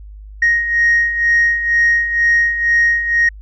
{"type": "beating tone pair", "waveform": "sine", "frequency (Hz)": [1870, 1872.1], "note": ["A#6", "A#6"], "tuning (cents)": [5, 7], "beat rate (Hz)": 2.1, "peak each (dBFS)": [-17, -11], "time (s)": [0.42, 3.29], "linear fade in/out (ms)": 5, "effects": ["tanh soft clip ceiling -6 dBFS", "added 51 Hz sine -32 dBFS peak until 3.41 s"]}